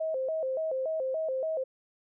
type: tone with vibrato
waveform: sine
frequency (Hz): 578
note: D5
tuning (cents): -28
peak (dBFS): -28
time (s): 0-1.64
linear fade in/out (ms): 10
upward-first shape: square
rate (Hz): 3.5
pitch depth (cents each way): 170
effects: none